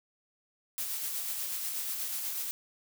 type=noise with tremolo; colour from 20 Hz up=blue; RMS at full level=-34 dBFS; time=0.78-2.51 s; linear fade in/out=0 ms; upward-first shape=sine; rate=8.2 Hz; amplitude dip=30%; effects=none